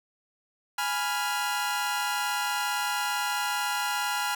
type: chord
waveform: sawtooth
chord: F diminished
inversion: first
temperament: equal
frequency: 830.6 / 987.8 / 1396.9 Hz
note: Ab5 / Cb6 / F6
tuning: 0 / 0 / 0 cents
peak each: -27 / -29 / -27 dBFS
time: 0.78-4.35 s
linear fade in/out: 5 ms
effects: none